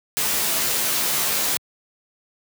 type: noise with comb filter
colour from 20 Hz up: white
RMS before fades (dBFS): -22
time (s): 0.17-1.57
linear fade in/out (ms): 0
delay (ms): 14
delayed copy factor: +0.9
effects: high-pass 100 Hz 12 dB/octave